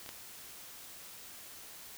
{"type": "clicks", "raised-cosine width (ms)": 0.2, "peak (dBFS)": [-30, -25], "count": 2, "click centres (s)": [0.062, 0.091], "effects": ["white hiss -50 dBFS RMS until 1.97 s"]}